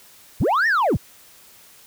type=linear two-way sweep; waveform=sine; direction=up then down; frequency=39.07 to 1892 to 39.07 Hz; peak=-13 dBFS; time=0.4-0.97 s; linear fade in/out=10 ms; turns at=0.67 s; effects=tanh soft clip ceiling -15 dBFS + white hiss -49 dBFS RMS until 1.86 s